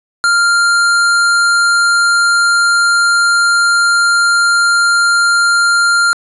square tone, 1395 Hz, F6, 2 cents flat, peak -9 dBFS, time 0.24-6.13 s, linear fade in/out 0 ms, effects resampled to 24000 Hz + 8-bit

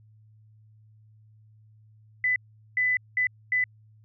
sine tone bursts at uneven times, 2000 Hz, B6, 21 cents sharp, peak -21 dBFS, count 4, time 2.24-2.36 / 2.77-2.97 / 3.17-3.27 / 3.52-3.64 s, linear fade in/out 2 ms, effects added 108 Hz sine -53 dBFS peak until 4.04 s

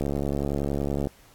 click train, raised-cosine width 2 ms, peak -14 dBFS, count 76, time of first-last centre 0.01-1.071 s, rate 70.7 Hz, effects pink hiss -56 dBFS RMS until 1.34 s + AAC 64 kbps

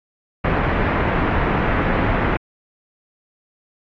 pink low-pass noise, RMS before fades -19 dBFS, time 0.44-2.37 s, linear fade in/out 5 ms, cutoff 2100 Hz, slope 24 dB/octave, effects AAC 32 kbps

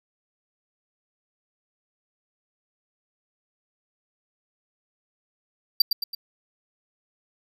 square tone with echo, 4699 Hz, D8, in tune, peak -13 dBFS, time 5.8-5.82 s, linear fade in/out 5 ms, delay 110 ms, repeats 3, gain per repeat -6 dB, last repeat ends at 6.15 s, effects none

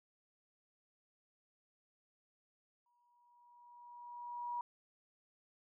sine tone with exponential growth, 962 Hz, B5, 46 cents flat, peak -36 dBFS, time 2.86-4.61 s, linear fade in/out 2 ms, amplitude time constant 380 ms, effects none

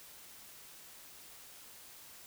silence, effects white hiss -54 dBFS RMS until 2.26 s

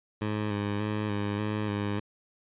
15% pulse tone with vibrato, 104.3 Hz, G#2, 8 cents sharp, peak -22 dBFS, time 0.21-2 s, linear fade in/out 10 ms, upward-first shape square, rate 1.7 Hz, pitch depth 30 cents each way, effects resampled to 8000 Hz

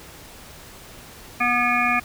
harmonic tone, 243 Hz, B3, 28 cents flat, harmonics 1 / 3 / 5 / 7 / 9 / 10, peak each -28 / -25 / -23 / -27 / -25 / -23 dBFS, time 1.4-2 s, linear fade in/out 10 ms, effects pink hiss -43 dBFS RMS until 2.04 s

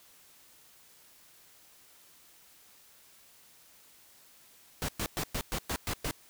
pink noise bursts, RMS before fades -33 dBFS, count 8, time 4.82-6.11 s, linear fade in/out 0 ms, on 65 ms, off 110 ms, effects white hiss -59 dBFS RMS until 6.29 s

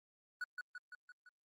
triangle tone with echo, 1471 Hz, F#6, 11 cents flat, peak -35 dBFS, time 0.41-0.44 s, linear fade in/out 2 ms, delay 170 ms, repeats 5, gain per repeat -4 dB, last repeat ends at 1.29 s, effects Opus 32 kbps

